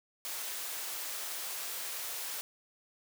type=high-pass noise; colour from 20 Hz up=white; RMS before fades=-39 dBFS; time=0.25-2.41 s; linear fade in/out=0 ms; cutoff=490 Hz; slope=12 dB/octave; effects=none